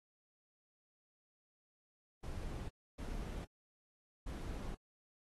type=noise bursts at uneven times; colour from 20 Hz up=brown; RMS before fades=-43 dBFS; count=3; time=2.23-2.69 / 2.98-3.45 / 4.26-4.75 s; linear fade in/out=10 ms; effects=AAC 32 kbps